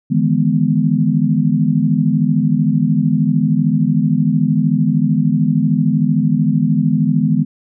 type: chord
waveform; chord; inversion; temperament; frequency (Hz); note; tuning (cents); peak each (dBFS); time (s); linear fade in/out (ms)
sine; E major seventh; third; equal with one note detuned; 151.66 / 164.81 / 207.7 / 246.9; D#3 / E3 / G#3 / B3; -44 / 0 / 0 / 0; -17; 0.1-7.45; 20
effects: none

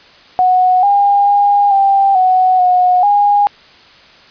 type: tone with pitch steps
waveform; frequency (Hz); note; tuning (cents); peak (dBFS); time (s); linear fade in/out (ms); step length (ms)
sine; 736 / 807 / 812 / 788 / 742 / 727 / 818; F#5 / G#5 / G#5 / G5 / F#5 / F#5 / G#5; -9 / -50 / -39 / +9 / +5 / -31 / -26; -7; 0.39-3.47; 0; 440
effects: white hiss -42 dBFS RMS until 4.3 s + resampled to 11025 Hz

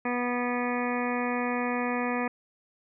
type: harmonic tone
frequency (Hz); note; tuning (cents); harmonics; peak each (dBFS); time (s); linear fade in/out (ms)
244.8; B3; -15; 1 / 2 / 3 / 4 / 5 / 7 / 8 / 9 / 10; -30 / -33 / -35 / -36 / -37 / -38 / -39 / -40 / -40; 0.05-2.28; 5
effects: none

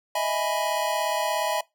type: chord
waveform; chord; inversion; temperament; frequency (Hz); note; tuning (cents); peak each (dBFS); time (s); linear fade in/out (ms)
square; E major seventh; third; equal; 622.3 / 659.3 / 830.6 / 987.8; D#5 / E5 / G#5 / B5; 0 / 0 / 0 / 0; -30; 0.15-1.61; 5
effects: noise-tail reverb RT60 0.2 s tail -22 dB re dry

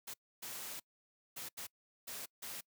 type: noise bursts at uneven times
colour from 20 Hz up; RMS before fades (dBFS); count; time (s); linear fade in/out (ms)
white; -45; 6; 0.07-0.14 / 0.42-0.8 / 1.36-1.49 / 1.57-1.67 / 2.07-2.26 / 2.42-2.61; 10
effects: noise-tail reverb RT60 0.1 s tail -25 dB re dry + high-pass 100 Hz 12 dB/octave

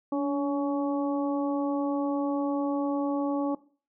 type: harmonic tone with a mistuned harmonic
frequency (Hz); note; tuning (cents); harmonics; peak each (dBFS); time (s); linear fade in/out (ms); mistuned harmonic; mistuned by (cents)
280.7; C#4; +22; 1 / 2 / 3 / 4; -26 / -32 / -36 / -38; 0.12-3.55; 5; 1; +33
effects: noise-tail reverb RT60 0.4 s tail -18 dB re dry

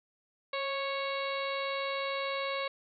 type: harmonic tone with a mistuned harmonic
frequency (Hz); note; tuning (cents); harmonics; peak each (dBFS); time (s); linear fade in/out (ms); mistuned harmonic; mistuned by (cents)
553; C#5; -4; 1 / 2 / 3 / 4 / 5 / 6 / 7 / 8; -35 / -37 / -45 / -39 / -44 / -49 / -42 / -48; 0.53-2.68; 5; 1; -25
effects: none

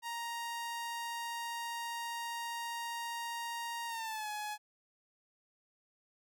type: tone with pitch glide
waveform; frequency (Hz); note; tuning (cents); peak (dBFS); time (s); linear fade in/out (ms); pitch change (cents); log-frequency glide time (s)
sawtooth; 935 to 842.7; A#5 to G#5; +5 to +25; -34; 0.02-4.58; 50; -180; 3.87-4.29
effects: none

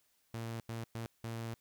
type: tone bursts at uneven times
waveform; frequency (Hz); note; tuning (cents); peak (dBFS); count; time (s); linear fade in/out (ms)
sawtooth; 114.7; A#2; -28; -35; 4; 0.34-0.6 / 0.69-0.84 / 0.95-1.06 / 1.24-1.54; 0
effects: white hiss -74 dBFS RMS until 1.6 s

